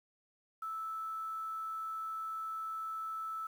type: tone with quantisation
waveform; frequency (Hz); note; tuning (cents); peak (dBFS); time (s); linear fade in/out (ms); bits
sine; 1313; E6; -7; -37; 0.62-3.47; 5; 10
effects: none